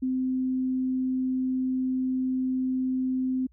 sine tone, 258.3 Hz, C4, 22 cents flat, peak -24 dBFS, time 0.02-3.47 s, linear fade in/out 10 ms, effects added 60 Hz sine -56 dBFS peak until 3.52 s

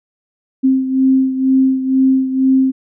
sine beating tone pair, 263.3 / 265.4 Hz, C4 / C4, +11 / +25 cents, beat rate 2.1 Hz, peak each -11 / -17 dBFS, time 0.63-2.72 s, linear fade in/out 20 ms, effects none

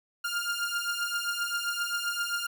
sawtooth beating tone pair, 1400 / 1407.6 Hz, F6 / F6, +4 / +13 cents, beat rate 7.6 Hz, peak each -29 / -28 dBFS, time 0.24-2.47 s, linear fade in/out 10 ms, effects none

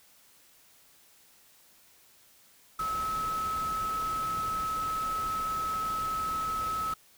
sine tone in noise, 1293 Hz, E6, 34 cents flat, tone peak -29 dBFS, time 2.79-6.94 s, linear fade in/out 5 ms, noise pink, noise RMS -42 dBFS, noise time 2.79-6.94 s, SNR +10 dB, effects white hiss -60 dBFS RMS until 7.17 s

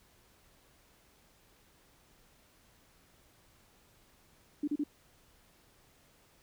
sine tone bursts, 293.7 Hz, D4, in tune, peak -29 dBFS, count 3, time 4.63-4.838 s, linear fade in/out 5 ms, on 46 ms, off 35 ms, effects pink hiss -65 dBFS RMS until 6.42 s

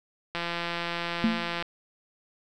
click train, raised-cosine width 0.3 ms, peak -15 dBFS, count 219, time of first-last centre 0.35-1.625 s, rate 171 Hz
sine tone with exponential decay, 224.1 Hz, A3, 32 cents sharp, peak -18 dBFS, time 1.24-1.6 s, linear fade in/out 0 ms, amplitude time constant 77 ms
effects none

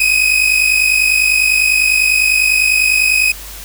40% pulse tone pair together, 2496 / 2546 Hz, D#7 / D#7, +5 / +39 cents, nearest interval unison, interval 34 cents, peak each -12 dBFS, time 0-3.32 s, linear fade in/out 5 ms, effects added 50 Hz sine -33 dBFS peak until 3.64 s + white hiss -32 dBFS RMS until 3.64 s

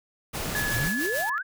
pink noise, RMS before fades -31 dBFS, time 0.33-0.89 s, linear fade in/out 20 ms
white noise with tremolo, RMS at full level -33 dBFS, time 0.55-1.3 s, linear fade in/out 10 ms, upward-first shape sine, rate 6.7 Hz, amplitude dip 55%
sine tone with pitch glide, 1700 to 1714.8 Hz, G#6 to A6, +40 to -45 cents, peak -27 dBFS, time 0.55-1.38 s, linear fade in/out 0 ms, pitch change +15 cents, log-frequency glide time 0.87-1.05 s
sine exponential sweep, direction up, 96.7 to 1661.2 Hz, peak -28 dBFS, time 0.73-1.43 s, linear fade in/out 20 ms
effects none

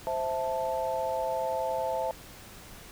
sine chord, A minor, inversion first, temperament equal, 523.3 / 659.3 / 880 Hz, C5 / E5 / A5, 0 / 0 / 0 cents, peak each -32 dBFS, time 0.07-2.11 s, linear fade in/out 0 ms, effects pink hiss -48 dBFS RMS until 2.91 s

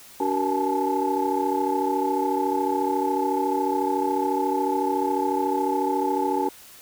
sine tone cluster, 286.3 / 378.9 / 470.7 / 848 / 882 Hz, D4 / F#4 / A#4 / G#5 / A5, -44 / +41 / +17 / +36 / +4 cents, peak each -27 / -26 / -30 / -26 / -27 dBFS, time 0.2-6.49 s, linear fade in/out 5 ms, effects tanh soft clip ceiling -12 dBFS + white hiss -47 dBFS RMS until 6.81 s

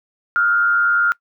sine tone with frequency modulation, 1405 Hz, F6, 10 cents sharp, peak -13 dBFS, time 0.36-1.12 s, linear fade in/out 0 ms, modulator 101 Hz, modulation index 0.59, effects noise-tail reverb RT60 0.1 s tail -21 dB re dry

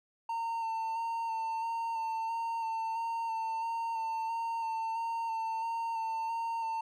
triangle tone with vibrato, 908 Hz, A#5, 46 cents flat, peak -30 dBFS, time 0.29-6.81 s, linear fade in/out 5 ms, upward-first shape square, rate 1.5 Hz, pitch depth 17 cents each way, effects none

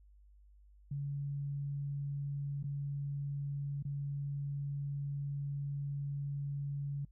sine tone with dropouts, 141.5 Hz, C#3, 36 cents sharp, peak -35 dBFS, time 0.91-7.05 s, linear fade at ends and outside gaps 5 ms, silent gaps 2.629-2.64 / 3.826-3.85 s, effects noise-tail reverb RT60 0.1 s tail -26 dB re dry + added 50 Hz sine -58 dBFS peak until 7.11 s

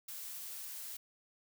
blue noise, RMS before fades -45 dBFS, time 0.08-0.97 s, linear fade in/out 5 ms, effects none

